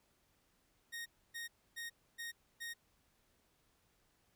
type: tone bursts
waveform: sawtooth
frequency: 1861 Hz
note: A#6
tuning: 3 cents flat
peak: -39 dBFS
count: 5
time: 0.92-2.74 s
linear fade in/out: 20 ms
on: 140 ms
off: 280 ms
effects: pink hiss -75 dBFS RMS until 4.35 s